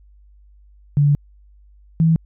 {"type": "tone pair in turn", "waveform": "sine", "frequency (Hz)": [144.4, 162.53], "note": ["D3", "E3"], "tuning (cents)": [-29, -24], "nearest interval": "major second", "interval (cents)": 205, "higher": "second", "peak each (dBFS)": -11, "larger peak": "neither", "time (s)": [[0.97, 1.15], [2, 2.16]], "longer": "first", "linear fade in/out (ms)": 0, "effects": ["added 50 Hz sine -46 dBFS peak until 2.25 s"]}